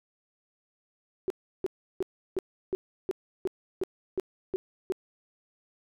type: tone bursts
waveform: sine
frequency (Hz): 375.5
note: F#4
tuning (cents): +26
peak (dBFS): -25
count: 11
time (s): 1.28-4.922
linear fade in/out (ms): 0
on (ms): 22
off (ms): 340
effects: none